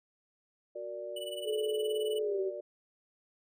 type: chord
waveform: sine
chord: Gb augmented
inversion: none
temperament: equal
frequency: 370 / 466.2 / 587.3 Hz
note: Gb4 / Bb4 / D5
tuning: 0 / 0 / 0 cents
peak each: -44 / -45 / -39 dBFS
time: 0.75-2.61 s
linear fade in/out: 10 ms
type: tone with tremolo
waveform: square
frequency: 2960 Hz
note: F#7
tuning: in tune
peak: -39 dBFS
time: 1.16-2.19 s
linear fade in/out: 5 ms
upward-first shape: sine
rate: 19 Hz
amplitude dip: 85%
type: tone with pitch glide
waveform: sine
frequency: 429.7 to 382.8 Hz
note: A4 to G4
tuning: -41 to -41 cents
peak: -30 dBFS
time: 1.44-2.52 s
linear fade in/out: 50 ms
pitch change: -200 cents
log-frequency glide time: 2.22-2.41 s
effects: none